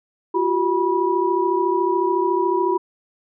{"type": "tone cluster", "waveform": "sine", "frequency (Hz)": [349, 382.9, 974], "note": ["F4", "G4", "B5"], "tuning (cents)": [-1, -41, -24], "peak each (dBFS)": -21, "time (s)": [0.34, 2.78], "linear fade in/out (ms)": 10, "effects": []}